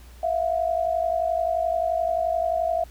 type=tone pair together; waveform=sine; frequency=659.3 / 710.8 Hz; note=E5 / F5; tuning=0 / +30 cents; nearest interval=minor second; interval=130 cents; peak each=-23 / -25 dBFS; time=0.23-2.84 s; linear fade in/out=5 ms; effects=added 60 Hz sine -43 dBFS peak until 2.9 s + pink hiss -53 dBFS RMS until 2.9 s